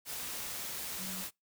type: tone in noise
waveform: sine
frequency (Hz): 187.3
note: F#3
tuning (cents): +21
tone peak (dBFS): -43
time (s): 0.97-1.25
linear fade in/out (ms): 50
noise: white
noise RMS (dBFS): -40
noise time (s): 0.05-1.31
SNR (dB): -6
effects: noise-tail reverb RT60 0.2 s tail -26 dB re dry